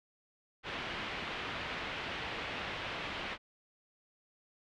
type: low-pass noise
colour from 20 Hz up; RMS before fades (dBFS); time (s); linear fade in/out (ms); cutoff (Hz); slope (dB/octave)
white; -40; 0.63-3.38; 50; 3100; 24
effects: none